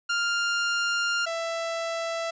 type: tone pair in turn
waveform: sawtooth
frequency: 1399 / 664.1 Hz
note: F6 / E5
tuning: +3 / +13 cents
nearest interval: octave + minor second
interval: 1290 cents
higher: first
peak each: -20 / -24 dBFS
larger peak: first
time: 0.09-1.26 / 1.26-2.31 s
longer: first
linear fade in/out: 10 ms
effects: resampled to 16000 Hz + 10-bit